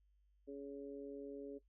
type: harmonic tone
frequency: 140 Hz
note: C#3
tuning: 18 cents sharp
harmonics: 2 / 3 / 4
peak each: -49 / -48 / -54 dBFS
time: 0.47-1.59 s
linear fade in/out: 20 ms
effects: noise-tail reverb RT60 0.1 s tail -17 dB re dry + added 50 Hz sine -70 dBFS peak until 1.68 s